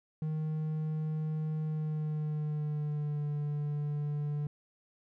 triangle tone with pitch glide, 155.56 to 147.25 Hz, D#3 to D3, 0 to +5 cents, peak -29 dBFS, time 0.22-4.47 s, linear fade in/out 2 ms, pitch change -95 cents, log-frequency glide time 1.63-3.27 s, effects none

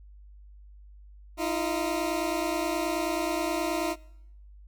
20% pulse tone pair together, 313.8 / 343.2 Hz, D#4 / F4, +15 / -30 cents, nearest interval major second, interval 155 cents, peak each -25 dBFS, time 1.37-3.96 s, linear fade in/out 50 ms, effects noise-tail reverb RT60 0.8 s tail -23 dB re dry + added 50 Hz sine -47 dBFS peak until 4.67 s

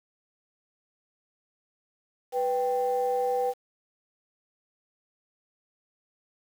sine tone pair together, 494.5 / 784 Hz, B4 / G5, +2 / 0 cents, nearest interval minor sixth, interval 798 cents, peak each -25 / -27 dBFS, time 2.32-3.54 s, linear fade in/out 50 ms, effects tanh soft clip ceiling -17 dBFS + 8-bit

